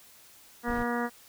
harmonic tone, 239.3 Hz, A#3, 46 cents sharp, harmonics 1 / 2 / 3 / 4 / 5 / 6 / 7 / 8, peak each -31 / -34 / -36 / -37 / -38 / -39 / -39 / -40 dBFS, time 0.63-1.1 s, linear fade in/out 50 ms
brown noise, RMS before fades -37 dBFS, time 0.67-0.84 s, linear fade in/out 20 ms
effects white hiss -55 dBFS RMS until 1.28 s

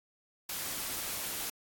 white noise, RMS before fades -37 dBFS, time 0.49-1.5 s, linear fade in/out 5 ms, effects AAC 64 kbps

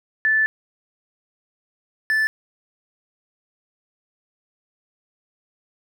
sine / triangle tone pair in turn, 1752 / 1752 Hz, A6 / A6, -8 / -8 cents, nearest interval unison, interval 0 cents, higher neither, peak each -15 dBFS, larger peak neither, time 0.25-0.46 / 2.1-2.27 s, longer first, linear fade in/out 0 ms, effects none

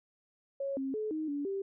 sine tone with pitch steps, 551 / 268.7 / 430.1 / 312.1 / 286.9 / 391.8 Hz, C#5 / C4 / A4 / D#4 / D4 / G4, -11 / +46 / -39 / +5 / -40 / -1 cents, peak -32 dBFS, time 0.6-1.62 s, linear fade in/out 5 ms, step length 170 ms, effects none

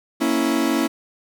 40% pulse chord, A# diminished, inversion none, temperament equal, 233.1 / 277.2 / 329.6 Hz, A#3 / C#4 / E4, 0 / 0 / 0 cents, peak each -23 / -21 / -21 dBFS, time 0.2-0.88 s, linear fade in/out 20 ms, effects none

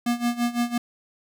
square tone with tremolo, 239.1 Hz, A#3, 44 cents sharp, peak -20 dBFS, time 0.06-0.78 s, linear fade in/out 5 ms, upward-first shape sine, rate 5.9 Hz, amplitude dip 85%, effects none

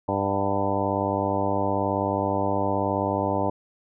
harmonic tone with a mistuned harmonic, 99 Hz, G2, 18 cents sharp, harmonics 1 / 2 / 3 / 4 / 5 / 6 / 7 / 8 / 9 / 10, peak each -31 / -32 / -30 / -33 / -31 / -29 / -34 / -32 / -29 / -34 dBFS, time 0.08-3.5 s, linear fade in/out 5 ms, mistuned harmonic 8, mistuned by -53 cents, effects none

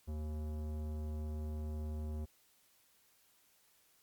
sine tone with tanh clipping, 76.5 Hz, D#2, 29 cents flat, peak -40 dBFS, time 0.07-2.26 s, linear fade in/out 20 ms, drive 17 dB, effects white hiss -70 dBFS RMS until 4.02 s + Opus 48 kbps

